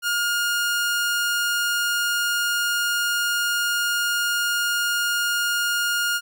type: tone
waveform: sawtooth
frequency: 1420 Hz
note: F6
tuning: 28 cents sharp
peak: -17 dBFS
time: 0.02-6.21 s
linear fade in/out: 50 ms
effects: none